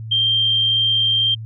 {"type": "tone with amplitude modulation", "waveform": "sine", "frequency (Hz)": 3169, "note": "G7", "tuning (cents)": 18, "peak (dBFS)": -13, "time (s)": [0.11, 1.35], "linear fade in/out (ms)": 10, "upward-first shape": "sine", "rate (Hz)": 102, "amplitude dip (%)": 25, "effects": ["added 111 Hz sine -28 dBFS peak until 1.45 s"]}